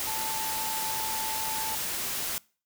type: tone in noise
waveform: sine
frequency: 880 Hz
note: A5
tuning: in tune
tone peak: -34 dBFS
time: 0.07-1.75 s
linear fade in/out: 0 ms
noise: white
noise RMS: -32 dBFS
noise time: 0-2.38 s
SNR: -5 dB
effects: noise-tail reverb RT60 0.4 s tail -24 dB re dry